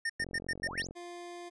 square tone bursts, 1823 Hz, A#6, 39 cents flat, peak -31 dBFS, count 6, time 0.05-0.821 s, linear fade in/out 5 ms, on 46 ms, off 99 ms
click train, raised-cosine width 2 ms, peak -31 dBFS, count 33, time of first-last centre 0.2-0.91 s, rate 45.1 Hz
sine exponential sweep, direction up, 505 to 7260 Hz, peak -40 dBFS, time 0.66-0.87 s, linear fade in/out 0 ms
25% pulse tone, 349.2 Hz, F4, in tune, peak -39 dBFS, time 0.95-1.5 s, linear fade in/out 20 ms
effects resampled to 22050 Hz

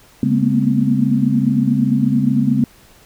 sine tone cluster, 139.8 / 205.4 / 230.3 / 239.1 / 259.1 Hz, C#3 / G#3 / A#3 / A#3 / C4, +15 / -19 / -21 / +44 / -17 cents, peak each -19 dBFS, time 0.23-2.64 s, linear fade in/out 2 ms, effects pink hiss -48 dBFS RMS until 3.05 s

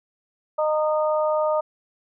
harmonic tone, 307.3 Hz, D#4, 21 cents flat, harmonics 2 / 3 / 4, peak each -20 / -27 / -28 dBFS, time 0.58-1.61 s, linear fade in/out 10 ms, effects none

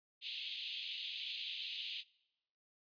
pink band-pass noise, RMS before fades -44 dBFS, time 0.21-2.04 s, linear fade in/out 50 ms, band 2700 to 4100 Hz, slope 48 dB/octave, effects noise-tail reverb RT60 0.9 s tail -24 dB re dry + resampled to 11025 Hz

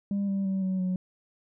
sine tone with pitch steps, 200 / 195.88 / 191.85 / 187.9 / 184.04 Hz, G3 / G3 / G3 / F#3 / F#3, +35 / -1 / -37 / +27 / -9 cents, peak -23 dBFS, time 0.11-0.96 s, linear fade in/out 2 ms, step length 170 ms, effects tanh soft clip ceiling -24 dBFS

